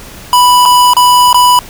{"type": "tone with dropouts", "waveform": "square", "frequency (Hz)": 987.8, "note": "B5", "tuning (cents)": 0, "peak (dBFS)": -4, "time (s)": [0.33, 1.59], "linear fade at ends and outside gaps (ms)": 1, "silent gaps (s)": [[0.654, 0.658], [0.935, 0.967], [1.329, 1.344]], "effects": ["pink hiss -31 dBFS RMS until 1.69 s"]}